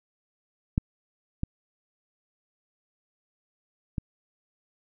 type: clicks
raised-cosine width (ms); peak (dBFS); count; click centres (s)
5; -10 / -15 / -16; 3; 0.779 / 1.434 / 3.982
effects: none